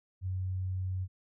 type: tone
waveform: sine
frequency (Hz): 93.1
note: F#2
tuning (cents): +11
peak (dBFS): -31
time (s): 0.21-1.08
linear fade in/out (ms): 50
effects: none